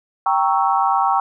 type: chord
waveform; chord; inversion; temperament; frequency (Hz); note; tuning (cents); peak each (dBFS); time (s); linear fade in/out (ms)
sine; G diminished seventh; none; equal; 784 / 932.3 / 1108.7 / 1318.5; G5 / Bb5 / Db6 / Fb6; 0 / 0 / 0 / 0; -18 / -20 / -20 / -23; 0.26-1.2; 2
effects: none